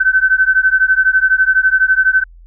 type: beating tone pair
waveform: sine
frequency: 1522 / 1534 Hz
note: F#6 / G6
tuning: +48 / -38 cents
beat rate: 12 Hz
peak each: -12 dBFS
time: 0-2.24 s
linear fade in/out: 10 ms
effects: added 42 Hz sine -37 dBFS peak until 2.46 s